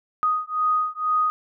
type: beating tone pair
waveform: sine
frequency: 1244.5 / 1246.6 Hz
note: D#6 / D#6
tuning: 0 / +3 cents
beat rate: 2.1 Hz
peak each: -23 dBFS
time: 0.23-1.3 s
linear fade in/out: 0 ms
effects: none